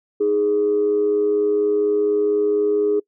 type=tone pair together; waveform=sine; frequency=311.1 / 415.3 Hz; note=D#4 / G#4; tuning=0 / 0 cents; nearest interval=perfect fourth; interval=500 cents; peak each=-24 / -15 dBFS; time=0.2-3 s; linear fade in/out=10 ms; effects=noise-tail reverb RT60 0.1 s tail -25 dB re dry + tanh soft clip ceiling -10 dBFS